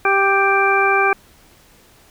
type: harmonic tone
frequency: 392.9 Hz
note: G4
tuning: 4 cents sharp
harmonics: 1 / 2 / 3 / 4 / 6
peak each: -19 / -19 / -19 / -19 / -19 dBFS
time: 0.05-1.13 s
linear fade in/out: 2 ms
effects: pink hiss -50 dBFS RMS until 2.1 s